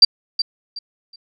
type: tone with echo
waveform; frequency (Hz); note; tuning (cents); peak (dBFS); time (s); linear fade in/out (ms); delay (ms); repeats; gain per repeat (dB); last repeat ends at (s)
sine; 4699; D8; 0; -3; 0.02-0.05; 5; 370; 3; -12; 1.16
effects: none